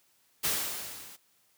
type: noise with level ramp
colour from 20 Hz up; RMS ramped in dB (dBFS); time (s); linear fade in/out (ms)
white; -27 to -50; 0.43-1.17; 20
effects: white hiss -68 dBFS RMS until 1.57 s + high-pass 60 Hz 12 dB/octave